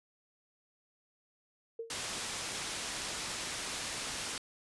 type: tone with exponential decay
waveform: sine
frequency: 457.2 Hz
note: A#4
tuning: 34 cents flat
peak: -34 dBFS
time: 1.79-2 s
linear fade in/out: 5 ms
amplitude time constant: 44 ms
type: low-pass noise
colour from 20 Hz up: white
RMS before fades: -39 dBFS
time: 1.9-4.38 s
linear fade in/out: 2 ms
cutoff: 7700 Hz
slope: 12 dB/octave
effects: resampled to 24000 Hz